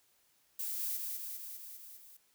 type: noise with echo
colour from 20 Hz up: violet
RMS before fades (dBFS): -38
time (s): 0.59-0.97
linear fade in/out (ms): 5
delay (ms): 200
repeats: 6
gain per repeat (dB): -3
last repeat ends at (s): 2.17
effects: white hiss -71 dBFS RMS until 2.34 s